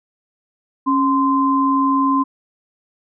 sine tone pair together, 274.7 / 1037 Hz, C#4 / C6, -16 / -16 cents, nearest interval octave + major seventh, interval 2300 cents, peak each -16 dBFS, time 0.86-2.24 s, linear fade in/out 20 ms, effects none

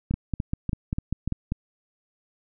two click trains, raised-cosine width 5 ms, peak -13 / -14 dBFS, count 8 / 5, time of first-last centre 0.14-1.521 / 0.11-1.276 s, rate 5.07 / 3.43 Hz, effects none

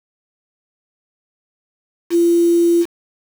sine tone with quantisation, 341.3 Hz, F4, 40 cents flat, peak -10 dBFS, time 2.1-2.86 s, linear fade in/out 50 ms, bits 5, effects none

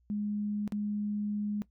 sine tone with dropouts, 207.7 Hz, G#3, in tune, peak -30 dBFS, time 0.1-1.62 s, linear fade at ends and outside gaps 0 ms, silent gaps 0.677-0.722 s, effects noise-tail reverb RT60 0.1 s tail -18 dB re dry + added 60 Hz sine -65 dBFS peak until 1.7 s

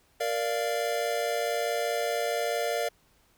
square chord, Bb major, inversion none, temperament equal with one note detuned, 466.2 / 587.3 / 692 Hz, Bb4 / D5 / F5, 0 / 0 / -16 cents, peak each -32 dBFS, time 0.2-2.89 s, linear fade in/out 10 ms, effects pink hiss -65 dBFS RMS until 3.37 s

